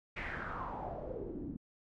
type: noise with low-pass filter sweep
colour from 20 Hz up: pink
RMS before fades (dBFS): -41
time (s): 0.16-1.57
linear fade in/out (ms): 10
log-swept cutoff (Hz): 2300 to 250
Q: 4.7
effects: MP3 64 kbps